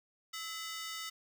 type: ring-modulated tone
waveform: 15% pulse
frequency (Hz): 1661.2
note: G#6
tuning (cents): 0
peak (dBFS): -30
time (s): 0.33-1.1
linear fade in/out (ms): 10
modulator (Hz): 357
effects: none